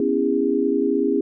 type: chord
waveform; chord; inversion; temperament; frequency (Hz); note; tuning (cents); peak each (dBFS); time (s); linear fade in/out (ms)
sine; C# minor seventh; third; equal with one note detuned; 246.9 / 277.2 / 329.6 / 406.1; B3 / C#4 / E4 / G#4; 0 / 0 / 0 / -39; -25 / -22 / -24 / -21; 0-1.21; 2
effects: none